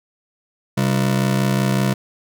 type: ring-modulated tone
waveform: 40% pulse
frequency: 162.7 Hz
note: E3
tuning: 22 cents flat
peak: -12 dBFS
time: 0.77-1.94 s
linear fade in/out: 10 ms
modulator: 32.7 Hz
effects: none